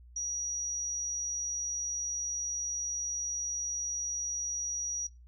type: tone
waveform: sine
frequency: 5780 Hz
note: F#8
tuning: 41 cents flat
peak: -31 dBFS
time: 0.16-5.07 s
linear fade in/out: 5 ms
effects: noise-tail reverb RT60 0.2 s tail -20 dB re dry + added 60 Hz sine -51 dBFS peak until 5.27 s